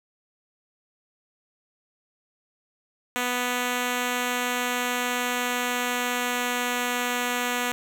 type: tone with pitch glide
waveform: 5% pulse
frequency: 246.9 to 245.2 Hz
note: B3 to B3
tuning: 0 to -12 cents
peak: -13 dBFS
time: 3.16-7.72 s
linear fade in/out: 0 ms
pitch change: -12 cents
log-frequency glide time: 3.8-7.07 s
effects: none